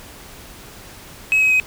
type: tone with pitch steps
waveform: triangle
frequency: 2562 / 2543 / 2524 Hz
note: E7 / D#7 / D#7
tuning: -50 / +37 / +24 cents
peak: -10 dBFS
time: 1.32-1.599 s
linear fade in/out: 0 ms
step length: 93 ms
effects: tanh soft clip ceiling -7 dBFS + pink hiss -40 dBFS RMS until 1.66 s

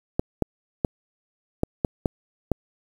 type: clicks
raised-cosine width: 2 ms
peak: -7 dBFS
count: 7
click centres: 0.195 / 0.423 / 0.848 / 1.634 / 1.848 / 2.058 / 2.517 s
effects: 7-bit

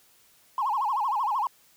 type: tone with vibrato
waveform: triangle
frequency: 950 Hz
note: A#5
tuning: 33 cents sharp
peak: -20 dBFS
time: 0.58-1.47 s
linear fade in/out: 2 ms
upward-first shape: sine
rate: 13 Hz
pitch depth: 260 cents each way
effects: tanh soft clip ceiling -21 dBFS + white hiss -60 dBFS RMS until 1.76 s

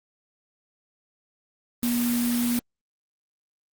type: tone in noise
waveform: sine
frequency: 240 Hz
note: B3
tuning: 49 cents flat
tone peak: -22 dBFS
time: 1.83-2.59 s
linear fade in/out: 0 ms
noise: white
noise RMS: -31 dBFS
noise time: 1.83-2.59 s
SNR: +6 dB
effects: Opus 32 kbps

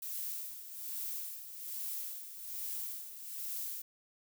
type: noise with tremolo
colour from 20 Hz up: violet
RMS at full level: -39 dBFS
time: 0.02-3.82 s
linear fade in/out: 5 ms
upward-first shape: sine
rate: 1.2 Hz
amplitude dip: 65%
effects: none

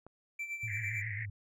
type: click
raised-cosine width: 1 ms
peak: -36 dBFS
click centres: 0.066 s
type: tone with tremolo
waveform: triangle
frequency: 2338 Hz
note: D7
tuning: 8 cents flat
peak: -33 dBFS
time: 0.39-1.02 s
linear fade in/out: 5 ms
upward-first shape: sine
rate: 8.9 Hz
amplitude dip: 65%
type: tone with vibrato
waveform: sine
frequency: 106 Hz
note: G#2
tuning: 36 cents sharp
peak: -38 dBFS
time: 0.63-1.3 s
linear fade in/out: 5 ms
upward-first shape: sine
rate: 7.3 Hz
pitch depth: 110 cents each way
type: band-pass noise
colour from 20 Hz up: pink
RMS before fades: -41 dBFS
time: 0.67-1.26 s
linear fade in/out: 20 ms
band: 1800 to 2200 Hz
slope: 96 dB/octave
effects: none

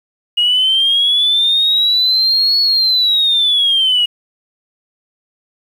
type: linear two-way sweep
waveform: sine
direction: up then down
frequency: 2873 to 4394 to 2873 Hz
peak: -9 dBFS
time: 0.37-4.06 s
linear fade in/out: 10 ms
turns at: 2.6 s
effects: tanh soft clip ceiling -5 dBFS + 7-bit

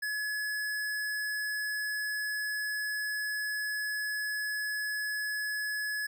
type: tone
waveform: square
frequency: 1700 Hz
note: G#6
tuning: 40 cents sharp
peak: -32 dBFS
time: 0.02-6.07 s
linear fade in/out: 10 ms
effects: none

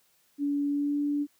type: tone with pitch glide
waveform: sine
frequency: 286.1 to 289.9 Hz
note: D4 to D4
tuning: -45 to -22 cents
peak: -25 dBFS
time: 0.38-1.27 s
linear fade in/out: 50 ms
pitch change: +23 cents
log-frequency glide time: 0.68-0.99 s
effects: white hiss -67 dBFS RMS until 1.39 s + high-pass 60 Hz 12 dB/octave

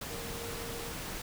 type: tone in noise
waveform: sine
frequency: 465.3 Hz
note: A#4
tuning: 3 cents flat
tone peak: -44 dBFS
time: 0.1-0.92 s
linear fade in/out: 5 ms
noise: pink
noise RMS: -40 dBFS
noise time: 0.01-1.22 s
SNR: -7 dB
effects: none

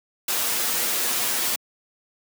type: noise with comb filter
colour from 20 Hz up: white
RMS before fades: -24 dBFS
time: 0.28-1.56 s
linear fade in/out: 5 ms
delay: 8.3 ms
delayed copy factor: +0.65
effects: high-pass 200 Hz 12 dB/octave

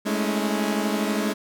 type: chord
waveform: sawtooth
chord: A major seventh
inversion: third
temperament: equal with one note detuned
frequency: 207.7 / 220 / 277.2 / 323 Hz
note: G#3 / A3 / C#4 / E4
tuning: 0 / 0 / 0 / -35 cents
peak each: -21 / -25 / -26 / -27 dBFS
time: 0.05-1.34 s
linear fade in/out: 20 ms
effects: none

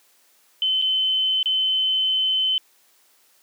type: tone with dropouts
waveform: sine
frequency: 3057 Hz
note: G7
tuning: 44 cents flat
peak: -18 dBFS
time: 0.62-2.58 s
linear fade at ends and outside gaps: 1 ms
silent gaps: 0.816-0.822 / 1.429-1.458 s
effects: white hiss -59 dBFS RMS until 3.42 s + high-pass 300 Hz 12 dB/octave

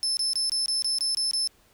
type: tone bursts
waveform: 35% pulse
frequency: 5260 Hz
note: E8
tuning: 5 cents flat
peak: -21 dBFS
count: 9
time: 0.03-1.474 s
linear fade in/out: 0 ms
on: 140 ms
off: 23 ms
effects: pink hiss -61 dBFS RMS until 1.73 s

